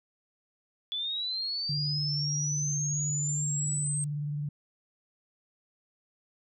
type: linear sweep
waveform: sine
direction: up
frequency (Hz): 3431 to 8372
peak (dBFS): -30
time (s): 0.92-4.04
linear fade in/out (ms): 0
type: tone with vibrato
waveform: sine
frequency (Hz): 146.83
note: D3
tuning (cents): 0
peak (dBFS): -30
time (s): 1.69-4.49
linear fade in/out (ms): 5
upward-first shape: sine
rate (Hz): 19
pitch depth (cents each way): 40
effects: none